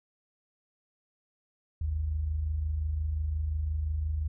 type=tone pair together; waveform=sine; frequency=51.59 / 77.3 Hz; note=G#1 / D#2; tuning=-11 / -11 cents; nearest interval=perfect fifth; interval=700 cents; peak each=-37 / -28 dBFS; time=1.81-4.28 s; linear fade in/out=5 ms; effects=none